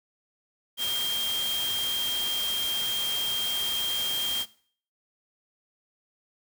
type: tone in noise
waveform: sine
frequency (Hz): 3200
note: G7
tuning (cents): +35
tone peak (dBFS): -26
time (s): 0.77-4.46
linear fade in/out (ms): 50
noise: white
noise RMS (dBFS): -34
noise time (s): 0.77-4.46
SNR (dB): +5
effects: noise-tail reverb RT60 0.5 s tail -18 dB re dry